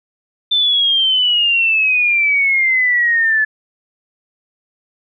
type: exponential sweep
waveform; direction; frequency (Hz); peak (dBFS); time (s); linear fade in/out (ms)
sine; down; 3564 to 1724; -11; 0.51-3.45; 10
effects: none